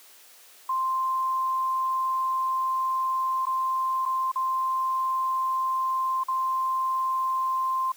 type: tone with dropouts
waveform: sine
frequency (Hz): 1046.5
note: C6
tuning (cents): 0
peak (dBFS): -23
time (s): 0.69-7.92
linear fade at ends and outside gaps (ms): 5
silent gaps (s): 3.455-3.467 / 4.054-4.059 / 4.317-4.357 / 6.236-6.283
effects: white hiss -52 dBFS RMS until 7.96 s + high-pass 400 Hz 12 dB/octave